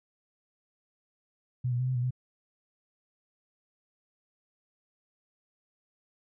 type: tone with pitch steps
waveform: sine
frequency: 125.4 / 121.7 / 127.5 / 129 / 122.3 / 126.6 Hz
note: B2 / B2 / C3 / C3 / B2 / B2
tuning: +27 / -25 / -44 / -24 / -16 / +43 cents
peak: -26 dBFS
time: 1.64-2.108 s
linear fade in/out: 10 ms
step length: 78 ms
effects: none